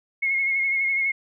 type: tone with vibrato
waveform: sine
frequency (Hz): 2165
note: C#7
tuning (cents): -41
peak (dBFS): -20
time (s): 0.22-1.12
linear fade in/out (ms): 10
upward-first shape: sine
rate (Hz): 12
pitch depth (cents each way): 31
effects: none